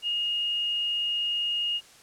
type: tone with frequency modulation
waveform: sine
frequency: 2855 Hz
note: F7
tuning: 37 cents sharp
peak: -25 dBFS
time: 0.02-1.81 s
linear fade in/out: 50 ms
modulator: 57.7 Hz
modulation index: 0.32
effects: white hiss -53 dBFS RMS until 2.02 s + low-pass 9000 Hz 12 dB/octave